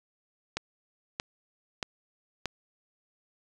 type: click train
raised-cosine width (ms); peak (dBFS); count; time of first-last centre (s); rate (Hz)
0.2; -13; 4; 0.57-2.457; 1.59
effects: resampled to 22050 Hz + 8-bit